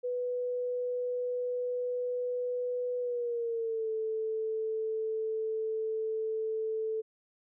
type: tone with pitch glide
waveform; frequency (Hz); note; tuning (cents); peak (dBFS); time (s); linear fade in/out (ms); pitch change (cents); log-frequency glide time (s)
sine; 493.9 to 440; B4 to A4; 0 to 0; -30; 0.03-7.02; 20; -200; 2.99-3.9
effects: none